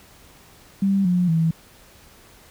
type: tone with pitch steps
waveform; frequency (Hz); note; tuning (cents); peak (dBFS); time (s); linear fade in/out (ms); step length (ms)
sine; 196 / 178.7 / 162.92; G3 / F3 / E3; 0 / +40 / -20; -16; 0.82-1.51; 5; 230
effects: pink hiss -50 dBFS RMS until 2.5 s